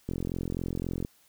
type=click train; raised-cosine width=3 ms; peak=-19 dBFS; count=43; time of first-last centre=0.09-1.049 s; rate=43.8 Hz; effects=white hiss -63 dBFS RMS until 1.28 s